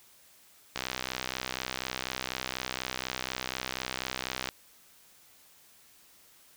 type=click train; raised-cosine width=0.2 ms; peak=-14 dBFS; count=240; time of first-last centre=0.76-4.489 s; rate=64.1 Hz; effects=white hiss -59 dBFS RMS until 6.56 s